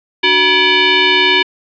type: tone with frequency modulation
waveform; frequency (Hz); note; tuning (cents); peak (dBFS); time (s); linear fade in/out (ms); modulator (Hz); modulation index
sine; 293.7; D4; 0; -8; 0.23-1.43; 10; 665; 5.1
effects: resampled to 11025 Hz + 8-bit